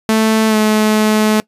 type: tone with pitch glide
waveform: sawtooth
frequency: 220 to 214.9 Hz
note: A3 to A3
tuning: 0 to -41 cents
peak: -6 dBFS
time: 0.09-1.4 s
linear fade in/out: 0 ms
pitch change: -41 cents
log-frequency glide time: 0.48-0.56 s
effects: noise-tail reverb RT60 0.1 s tail -22 dB re dry + resampled to 32000 Hz